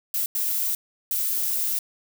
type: noise bursts at uneven times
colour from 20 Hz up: violet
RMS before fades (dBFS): -25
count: 3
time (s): 0.14-0.26 / 0.35-0.75 / 1.11-1.79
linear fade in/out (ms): 2
effects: none